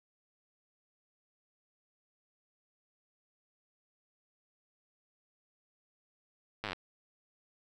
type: slowing click train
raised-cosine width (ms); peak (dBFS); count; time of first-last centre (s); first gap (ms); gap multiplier
0.3; -20; 10; 6.64-6.731; 9; 1.03
effects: none